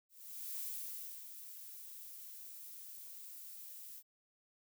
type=noise with ADSR envelope; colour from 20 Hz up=violet; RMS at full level=-42 dBFS; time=0.09-4.03 s; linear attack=510 ms; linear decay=640 ms; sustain=-9 dB; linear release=50 ms; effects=none